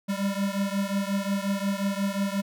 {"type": "beating tone pair", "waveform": "square", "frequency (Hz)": [196, 201.6], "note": ["G3", "G3"], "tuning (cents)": [0, 49], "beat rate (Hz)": 5.6, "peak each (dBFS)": [-28, -30], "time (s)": [0.08, 2.42], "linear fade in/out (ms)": 20, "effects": []}